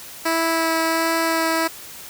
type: tone with vibrato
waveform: 10% pulse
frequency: 327 Hz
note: E4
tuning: 14 cents flat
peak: -10 dBFS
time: 0.25-1.68 s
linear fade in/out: 10 ms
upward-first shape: sine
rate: 1.4 Hz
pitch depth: 9 cents each way
effects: white hiss -38 dBFS RMS until 2.09 s